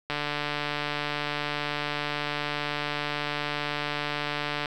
click train, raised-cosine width 0.3 ms, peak -13 dBFS, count 671, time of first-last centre 0.1-4.658 s, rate 147 Hz, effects 9-bit

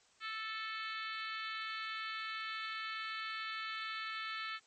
harmonic tone with a mistuned harmonic, 440 Hz, A4, in tune, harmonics 3 / 4 / 5 / 6 / 7 / 8 / 9 / 10, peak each -43 / -45 / -47 / -49 / -50 / -51 / -52 / -53 dBFS, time 0.2-4.6 s, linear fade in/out 50 ms, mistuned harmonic 6, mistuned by -17 cents, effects white hiss -68 dBFS RMS until 4.66 s + MP3 32 kbps

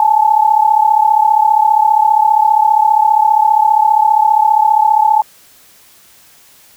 sine tone pair together, 845 / 880 Hz, G#5 / A5, +30 / 0 cents, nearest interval minor second, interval 70 cents, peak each -10 dBFS, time 0-5.22 s, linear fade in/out 2 ms, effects white hiss -45 dBFS RMS until 6.76 s

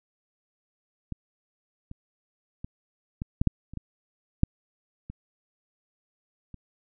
clicks, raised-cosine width 5 ms, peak -20 / -27 / -23 / -19 / -10 / -7 / -29 / -21 / -6 / -25 / -29 dBFS, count 11, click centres 1.123 / 1.914 / 2.645 / 3.219 / 3.415 / 3.473 / 3.736 / 3.773 / 4.434 / 5.1 / 6.543 s, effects none

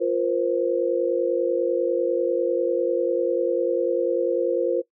sine chord, F suspended fourth, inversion none, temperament equal with one note detuned, 349.2 / 473.2 / 523.3 Hz, F4 / Bb4 / C5, 0 / +26 / 0 cents, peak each -24 dBFS, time 0-4.82 s, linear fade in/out 20 ms, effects noise-tail reverb RT60 0.1 s tail -18 dB re dry

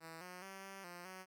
5% pulse tone with pitch steps, 163 / 180.7 / 193.1 / 194.3 / 175.5 / 186.9 Hz, E3 / F#3 / G3 / G3 / F3 / F#3, -19 / -41 / -26 / -15 / +9 / +18 cents, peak -38 dBFS, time 0-1.26 s, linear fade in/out 50 ms, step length 210 ms, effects none

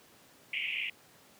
pink band-pass noise, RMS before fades -35 dBFS, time 0.53-0.9 s, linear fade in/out 5 ms, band 2100 to 3000 Hz, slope 96 dB/octave, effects pink hiss -59 dBFS RMS until 1.39 s + high-pass 150 Hz 12 dB/octave

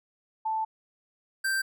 sine / square tone pair in turn, 880 / 1568 Hz, A5 / G6, 0 / 0 cents, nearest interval minor seventh, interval 1000 cents, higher second, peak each -26 dBFS, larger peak neither, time 0.45-0.65 / 1.44-1.62 s, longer first, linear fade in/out 10 ms, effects none

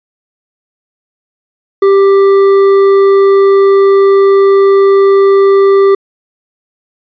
sine tone with hard clipping, 393.1 Hz, G4, 5 cents sharp, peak -5 dBFS, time 1.82-5.95 s, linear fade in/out 5 ms, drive 7 dB, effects resampled to 11025 Hz

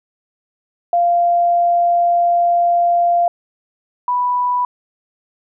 sine tone pair in turn, 694 / 986.3 Hz, F5 / B5, -11 / -3 cents, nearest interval tritone, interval 608 cents, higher second, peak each -11 / -14 dBFS, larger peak first, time 0.93-3.28 / 4.08-4.65 s, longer first, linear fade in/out 2 ms, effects none

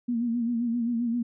sine tone with vibrato, 235.7 Hz, A#3, 19 cents sharp, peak -24 dBFS, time 0.08-1.23 s, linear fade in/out 10 ms, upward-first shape sine, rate 7.6 Hz, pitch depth 61 cents each way, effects none

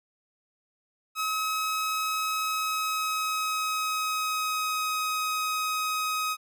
sawtooth tone with pitch glide, 1278 to 1261.9 Hz, D#6 to D#6, +46 to +24 cents, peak -23 dBFS, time 1.15-6.37 s, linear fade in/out 50 ms, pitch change -22 cents, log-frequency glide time 2.44-4.95 s, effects none

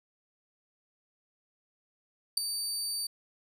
25% pulse tone with ADSR envelope, 4611 Hz, D8, 33 cents flat, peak -15 dBFS, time 2.37-3.07 s, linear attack 6 ms, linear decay 5 ms, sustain -12 dB, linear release 6 ms, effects none

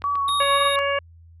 click train, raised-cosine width 0.3 ms, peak -23 dBFS, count 4, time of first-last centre 0.02-0.425 s, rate 7.4 Hz
sine tone with vibrato, 1130 Hz, C#6, 33 cents sharp, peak -20 dBFS, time 0.04-0.79 s, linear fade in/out 0 ms, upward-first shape sine, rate 3.8 Hz, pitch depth 22 cents each way
square tone, 3729 Hz, A#7, in tune, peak -25 dBFS, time 0.28-0.76 s, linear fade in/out 2 ms
harmonic tone, 561 Hz, C#5, 21 cents sharp, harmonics 1 / 2 / 3 / 4 / 5, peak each -23 / -26 / -28 / -29 / -30 dBFS, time 0.4-0.99 s, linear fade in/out 5 ms
effects added 83 Hz sine -45 dBFS peak until 1.4 s + resampled to 32000 Hz

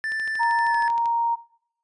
triangle tone with pitch glide, 1767 to 1731.6 Hz, A6 to A6, +7 to -28 cents, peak -23 dBFS, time 0.04-0.88 s, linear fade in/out 0 ms, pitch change -35 cents, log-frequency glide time 0.68-0.75 s
click train, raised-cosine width 0.2 ms, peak -23 dBFS, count 13, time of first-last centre 0.12-1.058 s, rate 12.8 Hz
sine tone, 932.3 Hz, A#5, in tune, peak -19 dBFS, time 0.39-1.36 s, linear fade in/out 20 ms
effects noise-tail reverb RT60 0.7 s tail -20 dB re dry + resampled to 22050 Hz

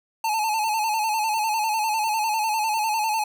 square tone with vibrato, 871 Hz, A5, 18 cents flat, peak -22 dBFS, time 0.24-3.24 s, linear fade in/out 5 ms, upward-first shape square, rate 10 Hz, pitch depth 54 cents each way, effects none

